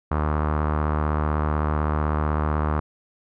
sawtooth tone with low-pass filter, 75.9 Hz, D#2, 42 cents flat, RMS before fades -23 dBFS, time 0.11-2.8 s, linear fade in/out 5 ms, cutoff 1200 Hz, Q 3.1, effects none

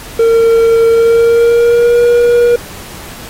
triangle tone with pitch glide, 457.7 to 478.2 Hz, A#4 to A#4, -32 to +44 cents, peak -3 dBFS, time 0.19-2.56 s, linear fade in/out 5 ms, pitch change +76 cents, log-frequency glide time 0.89-2.02 s, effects pink hiss -30 dBFS RMS until 3.29 s + AAC 48 kbps

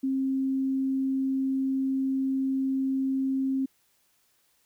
sine tone, 266.8 Hz, C4, 34 cents sharp, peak -24 dBFS, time 0.03-3.66 s, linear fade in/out 10 ms, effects white hiss -68 dBFS RMS until 4.65 s

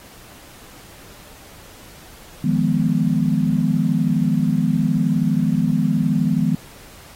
sine chord, F half-diminished seventh, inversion third, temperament equal, 155.56 / 174.61 / 207.7 / 246.9 Hz, Eb3 / F3 / Ab3 / Cb4, 0 / 0 / 0 / 0 cents, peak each -21 dBFS, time 2.44-6.55 s, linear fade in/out 5 ms, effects pink hiss -44 dBFS RMS until 7.15 s + AAC 48 kbps

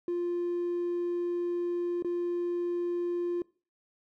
triangle tone with dropouts, 349.2 Hz, F4, in tune, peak -25 dBFS, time 0.08-3.42 s, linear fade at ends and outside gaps 2 ms, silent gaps 2.024-2.046 s, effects noise-tail reverb RT60 0.4 s tail -25 dB re dry + tanh soft clip ceiling -24 dBFS

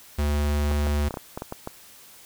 square tone, 73.42 Hz, D2, in tune, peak -22 dBFS, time 0.18-1.09 s, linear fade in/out 10 ms
clicks, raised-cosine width 1 ms, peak -17 dBFS, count 9, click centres 0.714 / 0.869 / 1.108 / 1.141 / 1.172 / 1.375 / 1.421 / 1.524 / 1.674 s
effects white hiss -49 dBFS RMS until 2.25 s

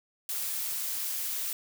blue noise, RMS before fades -33 dBFS, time 0.29-1.53 s, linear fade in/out 2 ms, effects none

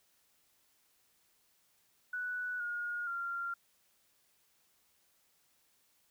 sine tone with pitch steps, 1480 / 1432.1 / 1385.7 Hz, F#6 / F6 / F6, 0 / +43 / -14 cents, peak -35 dBFS, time 2.13-3.54 s, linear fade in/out 5 ms, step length 470 ms, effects white hiss -72 dBFS RMS until 6.1 s

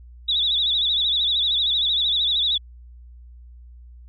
sine tone with vibrato, 3643 Hz, A#7, 41 cents flat, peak -18 dBFS, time 0.28-2.58 s, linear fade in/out 10 ms, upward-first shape sine, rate 13 Hz, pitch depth 120 cents each way, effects added 60 Hz sine -41 dBFS peak until 4.08 s

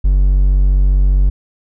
triangle tone, 47.5 Hz, F#1, 46 cents sharp, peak -6 dBFS, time 0.04-1.3 s, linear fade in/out 10 ms, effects none

